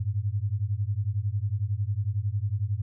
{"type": "beating tone pair", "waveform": "sine", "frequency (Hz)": [97.1, 108.1], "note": ["G2", "A2"], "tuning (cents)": [-16, -30], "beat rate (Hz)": 11, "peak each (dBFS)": -28, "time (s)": [0, 2.82], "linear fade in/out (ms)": 10, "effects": []}